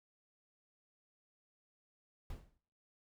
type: noise with exponential decay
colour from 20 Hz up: brown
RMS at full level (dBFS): -41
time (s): 2.3-2.58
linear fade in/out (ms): 2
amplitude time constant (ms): 59
effects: noise-tail reverb RT60 0.6 s tail -22 dB re dry